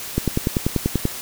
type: click train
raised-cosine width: 3 ms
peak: -5 dBFS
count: 10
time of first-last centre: 0.18-1.054 s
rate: 10.3 Hz
effects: white hiss -32 dBFS RMS until 1.21 s